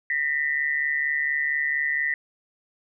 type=tone pair together; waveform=sine; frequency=1828.7 / 1973 Hz; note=A#6 / B6; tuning=-34 / -2 cents; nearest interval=minor second; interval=132 cents; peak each=-26 / -24 dBFS; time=0.1-2.14 s; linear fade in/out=2 ms; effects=none